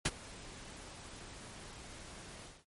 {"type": "noise with ADSR envelope", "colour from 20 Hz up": "pink", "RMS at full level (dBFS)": -28, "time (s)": [0.05, 2.65], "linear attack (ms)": 9, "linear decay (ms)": 37, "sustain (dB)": -22, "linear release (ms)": 220, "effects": ["MP3 48 kbps"]}